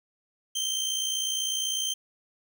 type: tone with amplitude modulation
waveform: 25% pulse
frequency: 3132 Hz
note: G7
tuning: 2 cents flat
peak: -21 dBFS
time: 0.55-1.94 s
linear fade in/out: 10 ms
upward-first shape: sine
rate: 60 Hz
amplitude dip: 55%
effects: none